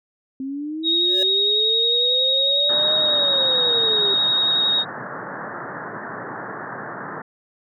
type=linear two-way sweep; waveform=sine; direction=up then down; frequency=261.6 to 622.3 to 391.6 Hz; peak=-25 dBFS; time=0.4-4.14 s; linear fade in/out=2 ms; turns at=2.98 s
type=tone with vibrato; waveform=sine; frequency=3758 Hz; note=A#7; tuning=13 cents sharp; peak=-16 dBFS; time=0.83-4.85 s; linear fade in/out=50 ms; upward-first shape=square; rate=11 Hz; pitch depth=11 cents each way
type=tone with exponential growth; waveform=square; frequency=569 Hz; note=C#5; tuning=45 cents sharp; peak=-25 dBFS; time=0.97-1.23 s; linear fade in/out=2 ms; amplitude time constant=56 ms
type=band-pass noise; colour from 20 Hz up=white; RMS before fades=-32 dBFS; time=2.69-7.22 s; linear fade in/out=5 ms; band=110 to 1800 Hz; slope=96 dB/octave
effects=none